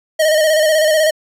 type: tone with vibrato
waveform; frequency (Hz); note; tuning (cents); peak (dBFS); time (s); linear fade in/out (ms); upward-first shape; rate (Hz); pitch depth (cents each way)
square; 622.3; D#5; 0; -11; 0.19-1.11; 10; square; 16; 40
effects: resampled to 32000 Hz